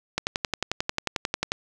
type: click train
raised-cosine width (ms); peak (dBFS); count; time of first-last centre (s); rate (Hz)
0.2; -7; 16; 0.18-1.519; 11.2
effects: none